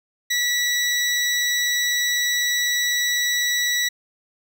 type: tone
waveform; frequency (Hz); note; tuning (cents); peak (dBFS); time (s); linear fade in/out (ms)
20% pulse; 1948; B6; -24; -14; 0.3-3.89; 10
effects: none